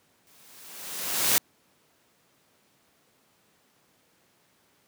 white noise with exponential growth, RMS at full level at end -20 dBFS, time 0.27-1.38 s, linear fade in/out 0 ms, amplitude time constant 240 ms, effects pink hiss -65 dBFS RMS until 4.87 s + high-pass 150 Hz 12 dB/octave

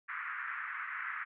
pink band-pass noise, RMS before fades -40 dBFS, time 0.08-1.25 s, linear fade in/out 20 ms, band 1200 to 2100 Hz, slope 48 dB/octave, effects none

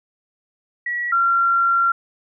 sine tone pair in turn, 1928 / 1373.2 Hz, B6 / F6, -42 / -30 cents, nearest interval tritone, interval 588 cents, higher first, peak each -21 / -14 dBFS, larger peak second, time 0.86-1.12 / 1.12-1.92 s, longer second, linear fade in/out 5 ms, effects none

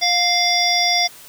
harmonic tone with a mistuned harmonic, 698.5 Hz, F5, in tune, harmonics 1 / 3 / 5 / 7 / 8, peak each -21 / -21 / -22 / -21 / -20 dBFS, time 0.01-1.08 s, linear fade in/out 20 ms, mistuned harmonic 1, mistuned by +19 cents, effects white hiss -42 dBFS RMS until 1.28 s

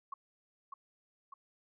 sine tone with echo, 1100 Hz, C#6, 14 cents flat, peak -38 dBFS, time 0.12-0.14 s, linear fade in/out 5 ms, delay 600 ms, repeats 2, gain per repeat -4 dB, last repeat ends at 1.34 s, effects none

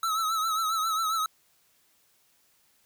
square tone with vibrato, 1300 Hz, E6, 24 cents flat, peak -26 dBFS, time 0.03-1.26 s, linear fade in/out 2 ms, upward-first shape triangle, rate 7.4 Hz, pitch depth 71 cents each way, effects white hiss -66 dBFS RMS until 2.85 s

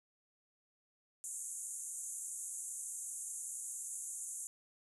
pink band-pass noise, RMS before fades -44 dBFS, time 1.24-4.47 s, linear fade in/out 0 ms, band 6600 to 11000 Hz, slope 96 dB/octave, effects none

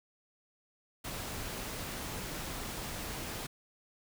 pink noise, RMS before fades -40 dBFS, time 1.04-3.47 s, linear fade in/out 10 ms, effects none

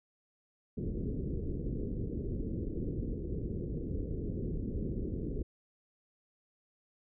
pink low-pass noise, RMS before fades -36 dBFS, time 0.77-5.43 s, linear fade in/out 10 ms, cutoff 450 Hz, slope 48 dB/octave, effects none

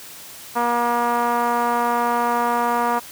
5% pulse tone with low-pass filter, 238.4 Hz, A#3, 39 cents sharp, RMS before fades -20 dBFS, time 0.55-3 s, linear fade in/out 20 ms, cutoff 1000 Hz, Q 2.4, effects white hiss -39 dBFS RMS until 3.11 s

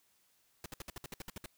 pink noise bursts, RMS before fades -44 dBFS, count 11, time 0.64-1.46 s, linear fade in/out 2 ms, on 20 ms, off 60 ms, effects white hiss -72 dBFS RMS until 1.57 s

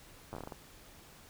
slowing click train, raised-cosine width 1 ms, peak -28 dBFS, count 9, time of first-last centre 0.33-0.522 s, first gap 9 ms, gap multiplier 1.27, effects pink hiss -56 dBFS RMS until 1.29 s

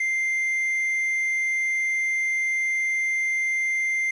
triangle tone with quantisation, 2093 Hz, C7, in tune, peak -20 dBFS, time 0-4.11 s, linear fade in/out 5 ms, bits 8, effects low-pass 10000 Hz 12 dB/octave

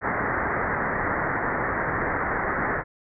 white low-pass noise, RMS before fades -26 dBFS, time 0.01-2.84 s, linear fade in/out 50 ms, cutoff 2000 Hz, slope 96 dB/octave, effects none

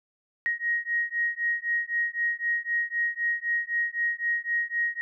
sine beating tone pair, 1880 / 1883.9 Hz, A#6 / A#6, +14 / +18 cents, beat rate 3.9 Hz, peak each -28 dBFS, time 0.46-5.01 s, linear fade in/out 0 ms, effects none

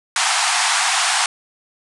pink band-pass noise, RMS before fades -18 dBFS, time 0.16-1.26 s, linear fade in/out 2 ms, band 700 to 10000 Hz, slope 96 dB/octave, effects none

